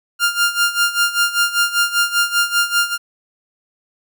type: tone with tremolo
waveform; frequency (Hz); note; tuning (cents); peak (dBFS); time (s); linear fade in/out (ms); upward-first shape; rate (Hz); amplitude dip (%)
sawtooth; 1400; F6; +4; -8; 0.19-2.98; 50; sine; 5.1; 80
effects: none